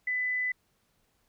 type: tone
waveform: sine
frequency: 2000 Hz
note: B6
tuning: 21 cents sharp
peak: -27 dBFS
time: 0.07-0.52 s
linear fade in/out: 5 ms
effects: pink hiss -72 dBFS RMS until 1.28 s